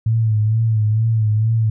sine tone with vibrato, 110 Hz, A2, in tune, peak -13 dBFS, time 0.06-1.7 s, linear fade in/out 5 ms, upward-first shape sine, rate 2.2 Hz, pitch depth 56 cents each way, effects none

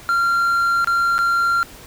triangle tone with dropouts, 1381 Hz, F6, 20 cents flat, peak -13 dBFS, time 0.09-1.63 s, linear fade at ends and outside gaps 0 ms, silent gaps 0.845-0.873 / 1.181-1.189 s, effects pink hiss -41 dBFS RMS until 1.86 s

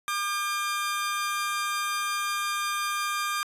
sawtooth tone pair together, 1200.1 / 1602 Hz, D6 / G6, +37 / +37 cents, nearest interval perfect fourth, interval 500 cents, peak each -24 / -30 dBFS, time 0.08-3.43 s, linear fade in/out 0 ms, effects resampled to 32000 Hz

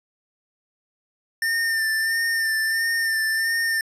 square tone with vibrato, 1800 Hz, A6, 39 cents sharp, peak -21 dBFS, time 1.42-3.81 s, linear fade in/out 2 ms, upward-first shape sine, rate 1.5 Hz, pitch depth 30 cents each way, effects resampled to 32000 Hz + 10-bit

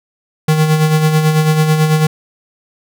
square tone with tremolo, 155.56 Hz, D#3, in tune, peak -8 dBFS, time 0.48-2.07 s, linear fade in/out 5 ms, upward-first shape sine, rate 9.1 Hz, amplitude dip 50%, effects none

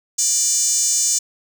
5% pulse tone with high-pass filter, 593 Hz, D5, 17 cents sharp, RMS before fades -18 dBFS, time 0.18-1.19 s, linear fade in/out 10 ms, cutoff 6800 Hz, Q 4.1, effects none

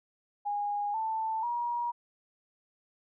sine tone with pitch steps, 821 / 885 / 954 Hz, G#5 / A5 / A#5, -20 / +10 / +40 cents, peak -29 dBFS, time 0.45-1.92 s, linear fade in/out 20 ms, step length 490 ms, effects none

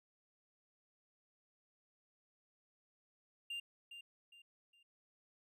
triangle tone with echo, 2794 Hz, F7, in tune, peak -39 dBFS, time 3.5-3.6 s, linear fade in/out 5 ms, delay 410 ms, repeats 3, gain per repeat -9 dB, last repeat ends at 4.83 s, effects none

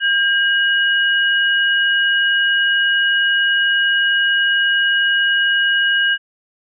sine tone pair together, 1606.1 / 2905 Hz, G6 / F#7, +42 / -32 cents, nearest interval minor seventh, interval 1026 cents, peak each -14 / -18 dBFS, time 0-6.18 s, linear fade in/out 50 ms, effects none

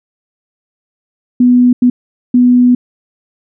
sine tone bursts at uneven times, 246.9 Hz, B3, in tune, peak -4 dBFS, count 3, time 1.4-1.73 / 1.82-1.9 / 2.34-2.75 s, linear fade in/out 5 ms, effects none

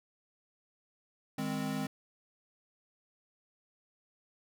square chord, Ab major, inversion second, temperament equal with one note detuned, 155.56 / 204.4 / 261.6 Hz, Eb3 / Ab3 / C4, 0 / -27 / 0 cents, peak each -40 / -38 / -37 dBFS, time 1.38-1.87 s, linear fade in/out 5 ms, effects none

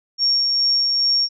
sine tone with tremolo, 5530 Hz, F8, 18 cents flat, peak -14 dBFS, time 0.18-1.29 s, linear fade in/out 50 ms, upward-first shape sine, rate 2.4 Hz, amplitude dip 25%, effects none

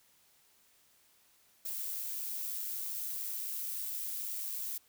violet noise with amplitude modulation, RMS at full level -37 dBFS, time 1.65-4.78 s, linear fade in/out 5 ms, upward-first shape sine, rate 104 Hz, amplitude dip 30%, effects white hiss -67 dBFS RMS until 4.88 s

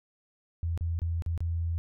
sine tone with dropouts, 83.8 Hz, E2, 29 cents sharp, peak -27 dBFS, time 0.63-1.78 s, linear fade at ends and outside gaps 0 ms, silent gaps 0.776-0.809 / 0.99-1.018 / 1.222-1.262 / 1.377-1.405 s, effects none

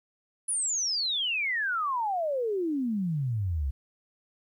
sine exponential sweep, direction down, 10190 to 64 Hz, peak -26 dBFS, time 0.48-3.71 s, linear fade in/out 10 ms, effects 11-bit

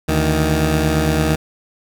15% pulse tone pair together, 74.28 / 157.4 Hz, D2 / D#3, +20 / +20 cents, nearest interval octave + minor second, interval 1300 cents, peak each -11 dBFS, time 0.08-1.36 s, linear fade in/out 10 ms, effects none

